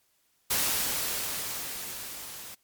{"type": "noise with level ramp", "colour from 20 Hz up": "white", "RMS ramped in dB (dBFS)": [-26, -43], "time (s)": [0.5, 2.55], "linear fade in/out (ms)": 10, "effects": ["white hiss -70 dBFS RMS until 2.63 s", "MP3 96 kbps"]}